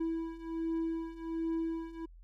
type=beating tone pair; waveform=triangle; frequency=327.1 / 328.4 Hz; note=E4 / E4; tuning=-13 / -6 cents; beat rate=1.3 Hz; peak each=-36 / -33 dBFS; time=0-2.06 s; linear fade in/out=10 ms; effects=added 42 Hz sine -51 dBFS peak until 2.23 s